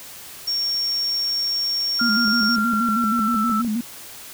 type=tone; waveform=sine; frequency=5520 Hz; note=F8; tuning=21 cents flat; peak=-20 dBFS; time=0.47-2.56 s; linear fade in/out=10 ms
type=tone with pitch glide; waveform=sine; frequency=1396.9 to 1321.5 Hz; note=F6 to E6; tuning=0 to +4 cents; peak=-20 dBFS; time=1.99-3.62 s; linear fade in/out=10 ms; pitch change=-96 cents; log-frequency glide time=2.43-3.49 s
type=tone with vibrato; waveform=sine; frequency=225.2 Hz; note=A3; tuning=40 cents sharp; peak=-20 dBFS; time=2.01-3.81 s; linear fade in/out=5 ms; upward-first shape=square; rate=6.3 Hz; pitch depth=93 cents each way
type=click train; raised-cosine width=2 ms; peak=-24 dBFS; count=10; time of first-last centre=2.28-3.648 s; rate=6.58 Hz
effects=white hiss -39 dBFS RMS until 4.33 s